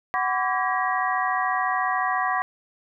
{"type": "tone cluster", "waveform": "sine", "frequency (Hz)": [745, 1014, 1148, 1638, 1909], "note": ["F#5", "B5", "D6", "G#6", "A#6"], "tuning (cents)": [12, 45, -40, -24, 41], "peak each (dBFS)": [-26, -29, -26, -31, -29], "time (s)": [0.14, 2.42], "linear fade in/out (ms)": 0, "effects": []}